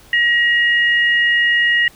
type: tone pair together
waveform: sine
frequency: 1900 / 2859 Hz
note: A#6 / F7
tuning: +33 / +40 cents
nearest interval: perfect fifth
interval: 707 cents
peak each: -12 / -20 dBFS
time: 0.13-1.88 s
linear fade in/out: 2 ms
effects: pink hiss -46 dBFS RMS until 1.95 s